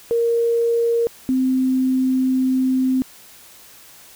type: tone pair in turn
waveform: sine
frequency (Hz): 466.2 / 259.5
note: A#4 / C4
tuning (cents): 0 / -14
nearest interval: minor seventh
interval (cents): 1014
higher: first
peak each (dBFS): -15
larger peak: neither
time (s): 0.11-1.07 / 1.29-3.02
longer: second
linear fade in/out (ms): 0
effects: white hiss -45 dBFS RMS until 4.15 s